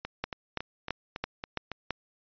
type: two click trains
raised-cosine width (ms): 0.3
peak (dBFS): -19 / -14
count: 7 / 6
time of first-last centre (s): 0.05-1.717 / 0.24-1.907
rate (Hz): 3.6 / 3
effects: resampled to 11025 Hz